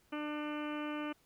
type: harmonic tone with a mistuned harmonic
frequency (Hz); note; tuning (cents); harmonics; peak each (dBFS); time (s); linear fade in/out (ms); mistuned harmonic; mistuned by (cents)
298.7; D4; +29; 1 / 2 / 3 / 4 / 5 / 6 / 7 / 8 / 9 / 10; -38 / -45 / -49 / -46 / -49 / -55 / -55 / -51 / -55 / -53; 0.12-1.13; 10; 7; +15
effects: pink hiss -70 dBFS RMS until 1.25 s